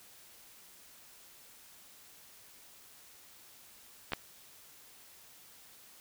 clicks, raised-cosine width 0.3 ms, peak -20 / -15 dBFS, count 2, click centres 4.121 / 4.134 s, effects white hiss -57 dBFS RMS until 6 s

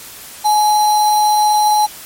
sine tone with sample-and-hold, 844 Hz, G#5, 28 cents sharp, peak -9 dBFS, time 0.44-1.87 s, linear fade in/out 20 ms, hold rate 4900 Hz, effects white hiss -34 dBFS RMS until 2.05 s + MP3 64 kbps

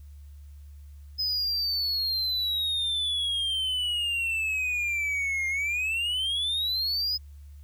triangle exponential two-way sweep, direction down then up, 5080 to 2116 to 5080 Hz, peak -24 dBFS, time 1.18-7.18 s, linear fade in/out 20 ms, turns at 5.48 s, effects added 72 Hz sine -43 dBFS peak until 7.63 s + white hiss -67 dBFS RMS until 7.63 s

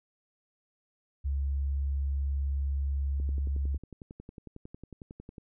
sine tone, 69.3 Hz, C#2, in tune, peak -27 dBFS, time 1.24-3.78 s, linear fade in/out 20 ms
click train, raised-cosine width 3 ms, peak -31 dBFS, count 25, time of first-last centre 3.2-5.382 s, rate 11 Hz
effects none

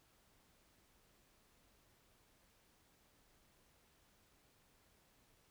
silence, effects pink hiss -72 dBFS RMS until 5.5 s

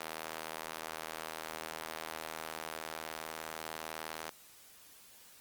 sawtooth tone with high-pass filter, 79.8 Hz, D#2, 44 cents sharp, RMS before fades -43 dBFS, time 0-4.3 s, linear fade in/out 5 ms, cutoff 640 Hz, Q 0.76, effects white hiss -58 dBFS RMS until 5.4 s + Opus 24 kbps

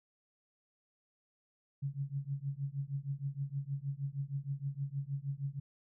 sine tone with tremolo, 139.2 Hz, C#3, 8 cents sharp, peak -31 dBFS, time 1.82-5.6 s, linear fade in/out 10 ms, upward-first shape triangle, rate 6.4 Hz, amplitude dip 100%, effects none

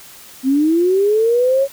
sine linear sweep, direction up, 255.5 to 558 Hz, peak -11 dBFS, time 0.43-1.68 s, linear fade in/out 50 ms, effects white hiss -40 dBFS RMS until 1.72 s

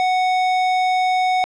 square tone, 740 Hz, F#5, in tune, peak -16 dBFS, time 0-1.44 s, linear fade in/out 0 ms, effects low-pass 4000 Hz 12 dB/octave

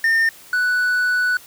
triangle tone pair in turn, 1815 / 1483.3 Hz, A#6 / F#6, -47 / +4 cents, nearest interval minor third, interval 349 cents, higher first, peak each -12 / -14 dBFS, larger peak first, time 0.04-0.29 / 0.53-1.37 s, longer second, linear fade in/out 2 ms, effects white hiss -44 dBFS RMS until 1.46 s

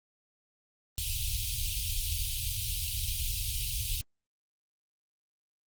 pink band-stop noise, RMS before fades -32 dBFS, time 0.98-4.01 s, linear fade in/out 0 ms, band 110 to 2700 Hz, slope 48 dB/octave, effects Opus 32 kbps

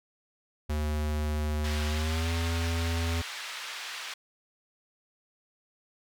square tone with pitch glide, 75.6 to 83.4 Hz, D#2 to E2, -49 to +21 cents, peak -28 dBFS, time 0.69-3.22 s, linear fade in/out 10 ms, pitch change +170 cents, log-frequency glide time 1.89-2.3 s
white band-pass noise, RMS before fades -39 dBFS, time 1.64-4.14 s, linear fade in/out 5 ms, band 1100 to 3600 Hz, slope 12 dB/octave
effects none

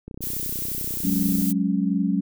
click train, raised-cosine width 3 ms, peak -23 dBFS, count 43, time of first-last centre 0.08-1.418 s, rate 31.4 Hz
violet noise, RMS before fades -29 dBFS, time 0.21-1.53 s, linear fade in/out 20 ms
sine chord, F# suspended second, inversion none, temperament equal, 185 / 207.7 / 277.2 Hz, F#3 / G#3 / C#4, 0 / 0 / 0 cents, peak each -23 / -24 / -25 dBFS, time 1.04-2.21 s, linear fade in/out 10 ms
effects none

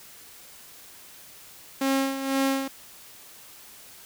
sawtooth tone with tremolo, 270.3 Hz, C#4, 44 cents flat, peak -17 dBFS, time 1.81-2.68 s, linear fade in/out 5 ms, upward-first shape sine, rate 2 Hz, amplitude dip 65%, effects white hiss -48 dBFS RMS until 4.05 s

